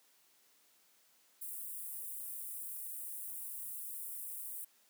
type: high-pass noise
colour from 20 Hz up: white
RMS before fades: -44 dBFS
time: 1.41-4.65 s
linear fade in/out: 10 ms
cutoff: 8700 Hz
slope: 48 dB/octave
effects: white hiss -69 dBFS RMS until 4.89 s + high-pass 200 Hz 12 dB/octave